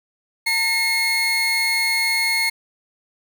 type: tone pair together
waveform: 30% pulse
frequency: 906 / 2158 Hz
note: A#5 / C#7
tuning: -50 / -47 cents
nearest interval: octave + minor third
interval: 1503 cents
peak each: -27 / -15 dBFS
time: 0.46-2.5 s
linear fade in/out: 10 ms
effects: none